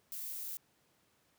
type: noise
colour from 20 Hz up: violet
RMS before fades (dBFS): -42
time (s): 0.12-0.57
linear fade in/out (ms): 0
effects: pink hiss -72 dBFS RMS until 1.38 s + high-pass 100 Hz 12 dB/octave